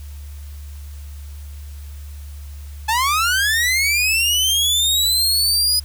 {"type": "linear sweep", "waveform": "sawtooth", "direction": "up", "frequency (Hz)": [852, 4997], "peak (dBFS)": -12, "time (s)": [2.88, 5.8], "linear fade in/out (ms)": 10, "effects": ["added 72 Hz sine -31 dBFS peak until 5.84 s", "white hiss -48 dBFS RMS until 5.84 s"]}